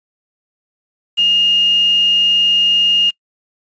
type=tone with quantisation; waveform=sine; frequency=2839 Hz; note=F7; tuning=28 cents sharp; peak=-10 dBFS; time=1.17-3.11 s; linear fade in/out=20 ms; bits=5; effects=noise-tail reverb RT60 0.1 s tail -23 dB re dry + resampled to 16000 Hz